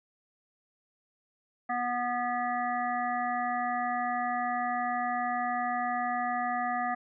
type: harmonic tone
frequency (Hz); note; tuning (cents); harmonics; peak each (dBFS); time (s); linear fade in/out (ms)
244.3; B3; -19; 1 / 3 / 5 / 7 / 8; -38 / -30 / -35 / -39 / -39; 1.69-6.95; 10
effects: none